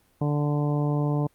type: harmonic tone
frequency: 146.83 Hz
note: D3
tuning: in tune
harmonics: 1 / 2 / 3 / 4 / 5 / 6 / 7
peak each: -23 / -29 / -33 / -35 / -37 / -39 / -40 dBFS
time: 0.21-1.27 s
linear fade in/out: 5 ms
effects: pink hiss -64 dBFS RMS until 1.34 s + Opus 32 kbps